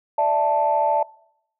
sine chord, D suspended second, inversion none, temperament just, 587.3 / 660.7 / 881 Hz, D5 / E5 / A5, 0 / +4 / +2 cents, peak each -22 / -22 / -18 dBFS, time 0.18-1.03 s, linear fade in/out 5 ms, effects noise-tail reverb RT60 0.7 s tail -23 dB re dry + tanh soft clip ceiling -8 dBFS

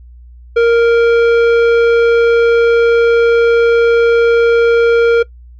sine tone with tanh clipping, 466.2 Hz, A#4, in tune, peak -8 dBFS, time 0.56-5.23 s, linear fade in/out 10 ms, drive 12 dB, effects noise-tail reverb RT60 0.1 s tail -21 dB re dry + added 60 Hz sine -34 dBFS peak until 5.59 s

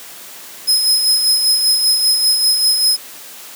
sawtooth tone with tremolo, 5110 Hz, D#8, 45 cents sharp, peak -7 dBFS, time 0.67-2.97 s, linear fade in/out 20 ms, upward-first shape sine, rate 5.1 Hz, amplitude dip 45%, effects white hiss -35 dBFS RMS until 3.55 s + high-pass 200 Hz 12 dB/octave

